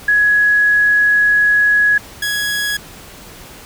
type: tone pair in turn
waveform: sine / sawtooth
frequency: 1676 / 1669.6 Hz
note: G#6 / G#6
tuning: +15 / +9 cents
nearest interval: unison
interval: 6 cents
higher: first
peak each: -9 / -13 dBFS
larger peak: first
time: 0.08-1.98 / 2.22-2.77 s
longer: first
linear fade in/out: 5 ms
effects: pink hiss -37 dBFS RMS until 3.65 s